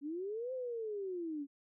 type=linear two-way sweep; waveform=sine; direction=up then down; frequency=274.4 to 523.3 to 274.4 Hz; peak=-37 dBFS; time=0.01-1.47 s; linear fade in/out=50 ms; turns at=0.53 s; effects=none